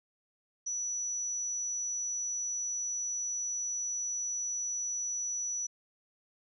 sine tone, 5910 Hz, F#8, 3 cents flat, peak -32 dBFS, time 0.66-5.67 s, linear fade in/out 10 ms, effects none

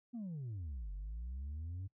sine exponential two-way sweep, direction down then up, 250 to 46.25 to 98.1 Hz, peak -38 dBFS, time 0.13-1.88 s, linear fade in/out 20 ms, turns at 0.92 s, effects noise-tail reverb RT60 0.1 s tail -21 dB re dry + tanh soft clip ceiling -39 dBFS

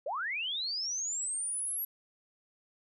sine linear sweep, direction up, 493.9 to 11690 Hz, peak -32 dBFS, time 0.06-1.85 s, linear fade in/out 5 ms, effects none

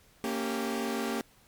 sawtooth chord, G diminished, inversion first, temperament equal with one note detuned, 230.7 / 277.2 / 392 Hz, Bb3 / Db4 / G4, -18 / 0 / 0 cents, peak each -29 / -32 / -31 dBFS, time 0.24-1.21 s, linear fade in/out 0 ms, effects pink hiss -61 dBFS RMS until 1.47 s + MP3 96 kbps

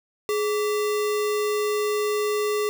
sine tone with sample-and-hold, 420 Hz, G#4, 19 cents sharp, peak -21 dBFS, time 0.29-2.69 s, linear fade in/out 0 ms, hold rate 1575 Hz, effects none

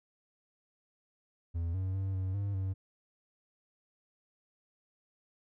triangle tone with pitch steps, 84.3 / 94.1 / 96.3 / 94 / 100.2 / 95.3 Hz, E2 / F#2 / G2 / F#2 / G2 / G2, +39 / +30 / -30 / +28 / +38 / -48 cents, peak -29 dBFS, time 1.54-2.74 s, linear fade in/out 20 ms, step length 200 ms, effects none

